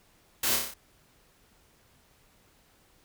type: noise with echo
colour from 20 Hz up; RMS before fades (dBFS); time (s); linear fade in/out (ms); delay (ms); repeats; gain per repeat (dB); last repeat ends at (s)
white; -28; 0.43-0.56; 5; 30; 6; -3; 0.74
effects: pink hiss -63 dBFS RMS until 3.04 s